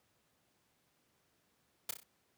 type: noise with echo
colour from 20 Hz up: white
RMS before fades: -36 dBFS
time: 1.89-1.91 s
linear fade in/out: 5 ms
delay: 31 ms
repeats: 4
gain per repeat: -6 dB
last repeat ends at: 2.034 s
effects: pink hiss -75 dBFS RMS until 2.37 s + high-pass 100 Hz 12 dB/octave